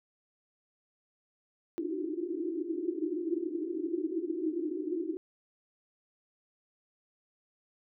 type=band-pass noise; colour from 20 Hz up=white; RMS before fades=-34 dBFS; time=1.78-5.17 s; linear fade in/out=0 ms; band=310 to 360 Hz; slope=96 dB/octave; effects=none